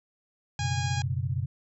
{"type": "harmonic tone", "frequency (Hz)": 820, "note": "G#5", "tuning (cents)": -22, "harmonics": [1, 2, 3, 4, 5, 6, 7, 8, 9], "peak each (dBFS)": [-36, -39, -41, -42, -43, -44, -44, -45, -46], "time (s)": [0.59, 1.02], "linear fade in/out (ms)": 2}
{"type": "chord", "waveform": "sine", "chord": "F# suspended fourth", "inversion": "none", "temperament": "equal", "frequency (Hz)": [92.5, 123.47, 138.59], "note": ["F#2", "B2", "C#3"], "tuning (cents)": [0, 0, 0], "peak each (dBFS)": [-31, -30, -32], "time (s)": [0.59, 1.46], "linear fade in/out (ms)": 10}
{"effects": []}